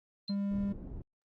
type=tone with exponential decay; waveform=sine; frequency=4152 Hz; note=C8; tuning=14 cents flat; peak=-31 dBFS; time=0.28-0.36 s; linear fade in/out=1 ms; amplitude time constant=16 ms
type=tone; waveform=triangle; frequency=200 Hz; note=G3; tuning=35 cents sharp; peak=-28 dBFS; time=0.29-0.73 s; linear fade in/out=10 ms
type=low-pass noise; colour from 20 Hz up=pink; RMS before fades=-43 dBFS; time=0.51-1.02 s; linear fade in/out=5 ms; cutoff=280 Hz; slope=12 dB/octave
effects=Opus 24 kbps